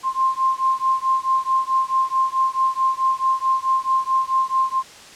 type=beating tone pair; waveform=sine; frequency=1052 / 1056.6 Hz; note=C6 / C6; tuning=+9 / +17 cents; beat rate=4.6 Hz; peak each=-20 dBFS; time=0.03-4.83 s; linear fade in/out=50 ms; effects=white hiss -42 dBFS RMS until 5.15 s + low-pass 7000 Hz 12 dB/octave